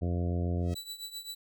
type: harmonic tone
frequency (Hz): 87.31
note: F2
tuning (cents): 0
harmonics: 1 / 2 / 3 / 4 / 5 / 6 / 7 / 8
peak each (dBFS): -29 / -35 / -39 / -41 / -43 / -45 / -46 / -47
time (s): 0.01-0.75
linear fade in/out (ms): 20
type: tone with exponential growth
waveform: 5% pulse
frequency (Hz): 644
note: E5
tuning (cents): -41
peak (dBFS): -35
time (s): 0.56-0.74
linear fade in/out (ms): 1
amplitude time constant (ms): 38
type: tone with tremolo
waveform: sawtooth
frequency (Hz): 3951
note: B7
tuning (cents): 0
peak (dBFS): -33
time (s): 0.75-1.35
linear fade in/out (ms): 10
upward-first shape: triangle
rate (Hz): 7.7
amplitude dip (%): 85
effects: none